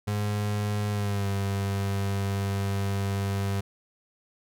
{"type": "tone with pitch glide", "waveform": "35% pulse", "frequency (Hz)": [103.83, 98.74], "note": ["G#2", "G2"], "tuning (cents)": [0, 13], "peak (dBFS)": -24, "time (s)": [0.07, 3.61], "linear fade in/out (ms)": 10, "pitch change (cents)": -87, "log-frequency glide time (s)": [0.9, 1.28], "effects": []}